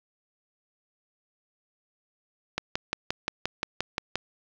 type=click train; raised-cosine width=0.2 ms; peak=-9 dBFS; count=10; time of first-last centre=2.58-4.156 s; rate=5.71 Hz; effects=low-pass 5000 Hz 12 dB/octave + 7-bit